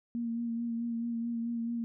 sine tone with vibrato, 233.1 Hz, A#3, in tune, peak -31 dBFS, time 0.15-1.84 s, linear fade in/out 0 ms, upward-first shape sine, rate 4.6 Hz, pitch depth 24 cents each way, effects none

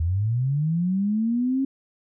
sine linear sweep, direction up, 77.78 to 273.3 Hz, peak -20 dBFS, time 0-1.65 s, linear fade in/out 5 ms, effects none

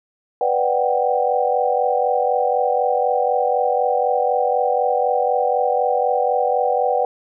sine chord, G major seventh, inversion first, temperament equal, 493.9 / 587.3 / 740 / 784 Hz, B4 / D5 / F#5 / G5, 0 / 0 / 0 / 0 cents, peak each -20 / -23 / -21 / -21 dBFS, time 0.41-7.05 s, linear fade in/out 2 ms, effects none

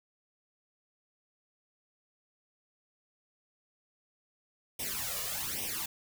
white noise with flanger, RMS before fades -36 dBFS, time 4.79-5.86 s, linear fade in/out 5 ms, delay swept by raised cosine 0.34 to 1.74 ms, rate 1.2 Hz, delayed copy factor +0.9, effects none

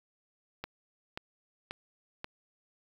click train, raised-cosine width 0.3 ms, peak -21 dBFS, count 4, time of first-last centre 0.64-2.244 s, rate 1.87 Hz, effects 8-bit

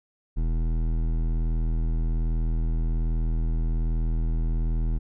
triangle tone with hard clipping, 40.62 Hz, E1, 25 cents flat, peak -24 dBFS, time 0.36-4.99 s, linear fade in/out 20 ms, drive 17 dB, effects none

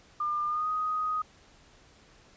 sine tone with pitch glide, 1201 to 1249.8 Hz, D6 to D#6, +38 to +7 cents, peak -27 dBFS, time 0.2-1.22 s, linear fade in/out 5 ms, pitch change +69 cents, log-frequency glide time 0.47-0.68 s, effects pink hiss -58 dBFS RMS until 2.36 s + resampled to 16000 Hz

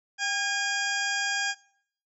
harmonic tone with a mistuned harmonic, 814 Hz, G#5, 35 cents flat, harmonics 1 / 2 / 3 / 4 / 6 / 7 / 8 / 9, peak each -35 / -28 / -35 / -35 / -35 / -40 / -39 / -40 dBFS, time 0.18-1.55 s, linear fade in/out 50 ms, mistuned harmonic 1, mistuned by -51 cents, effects noise-tail reverb RT60 0.6 s tail -21 dB re dry

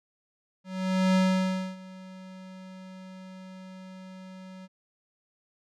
square tone with ADSR envelope, 187.2 Hz, F#3, 20 cents sharp, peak -20 dBFS, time 0.64-4.68 s, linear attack 510 ms, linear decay 610 ms, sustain -23 dB, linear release 34 ms, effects low-pass 6000 Hz 12 dB/octave

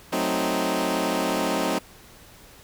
15% pulse chord, F# diminished seventh, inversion none, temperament equal, 185 / 220 / 261.6 / 311.1 Hz, F#3 / A3 / C4 / Eb4, 0 / 0 / 0 / 0 cents, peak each -23 / -24 / -21 / -21 dBFS, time 0.12-1.79 s, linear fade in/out 10 ms, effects pink hiss -49 dBFS RMS until 2.63 s

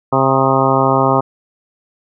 harmonic tone with a mistuned harmonic, 133.7 Hz, C3, 38 cents sharp, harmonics 1 / 2 / 3 / 4 / 5 / 6 / 7 / 8 / 9, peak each -19 / -19 / -19 / -19 / -19 / -19 / -19 / -19 / -19 dBFS, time 0.12-1.21 s, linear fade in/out 10 ms, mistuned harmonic 9, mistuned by +51 cents, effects none

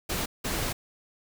pink noise bursts at uneven times, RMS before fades -30 dBFS, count 2, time 0.09-0.26 / 0.44-0.73 s, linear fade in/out 10 ms, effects none

